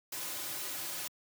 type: noise with comb filter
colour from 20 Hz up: white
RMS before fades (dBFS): -39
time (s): 0.12-1.08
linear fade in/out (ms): 5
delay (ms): 4.4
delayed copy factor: -0.6
effects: high-pass 150 Hz 12 dB/octave